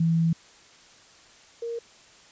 sine tone pair in turn, 164.81 / 466.2 Hz, E3 / A#4, 0 / 0 cents, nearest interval octave + tritone, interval 1800 cents, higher second, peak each -19 / -29 dBFS, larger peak first, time 0-0.33 / 1.62-1.79 s, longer first, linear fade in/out 5 ms, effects white hiss -53 dBFS RMS until 2.31 s + resampled to 16000 Hz

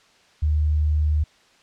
sine tone, 75.9 Hz, D#2, 42 cents flat, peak -17 dBFS, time 0.42-1.24 s, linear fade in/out 10 ms, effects white hiss -56 dBFS RMS until 1.62 s + low-pass 5000 Hz 12 dB/octave

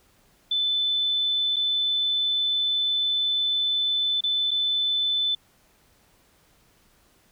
sine tone with dropouts, 3514 Hz, A7, 3 cents flat, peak -21 dBFS, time 0.51-5.35 s, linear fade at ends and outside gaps 5 ms, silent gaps 1.561-1.565 / 4.208-4.237 / 4.509-4.513 s, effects pink hiss -61 dBFS RMS until 7.31 s

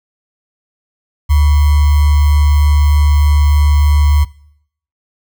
sine tone with sample-and-hold, 73.42 Hz, D2, in tune, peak -6 dBFS, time 1.29-4.25 s, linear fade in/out 20 ms, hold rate 1050 Hz, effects noise-tail reverb RT60 0.7 s tail -21 dB re dry

